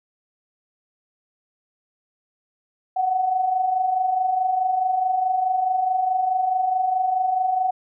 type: tone pair together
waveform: sine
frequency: 724.3 / 749 Hz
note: F#5 / F#5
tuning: -37 / +21 cents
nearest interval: minor second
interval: 58 cents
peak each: -27 / -19 dBFS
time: 2.96-7.71 s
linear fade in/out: 10 ms
effects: none